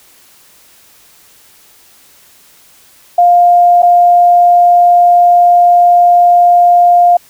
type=tone with dropouts; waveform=sine; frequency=703 Hz; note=F5; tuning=11 cents sharp; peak=-3 dBFS; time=3.18-7.17 s; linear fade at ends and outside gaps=5 ms; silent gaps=3.822-3.829 s; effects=white hiss -44 dBFS RMS until 7.29 s